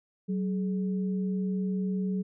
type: tone pair together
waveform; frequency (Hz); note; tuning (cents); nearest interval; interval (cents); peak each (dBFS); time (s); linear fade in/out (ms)
sine; 188.4 / 422.6; F#3 / G#4; +32 / +30; octave + major second; 1398; -27 / -38; 0.28-2.23; 20
effects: none